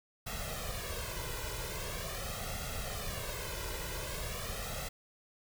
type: noise with flanger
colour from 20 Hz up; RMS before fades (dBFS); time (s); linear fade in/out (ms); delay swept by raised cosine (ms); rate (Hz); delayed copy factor
pink; -39; 0.26-4.89; 10; 1.5 to 2.03; 0.43; +0.8
effects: none